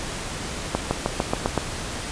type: accelerating click train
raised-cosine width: 1 ms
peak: -6 dBFS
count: 7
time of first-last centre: 0.75-1.577 s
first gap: 160 ms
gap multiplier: 0.94
effects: pink hiss -31 dBFS RMS until 2.11 s + resampled to 22050 Hz